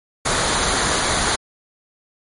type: noise with comb filter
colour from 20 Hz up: pink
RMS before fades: -19 dBFS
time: 0.25-1.36 s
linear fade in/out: 10 ms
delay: 0.37 ms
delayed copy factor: -0.5
effects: MP3 48 kbps